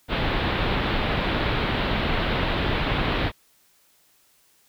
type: low-pass noise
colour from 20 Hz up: pink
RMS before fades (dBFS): -24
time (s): 0.08-3.32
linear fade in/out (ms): 50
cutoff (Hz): 3900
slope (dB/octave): 48
effects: white hiss -61 dBFS RMS until 4.68 s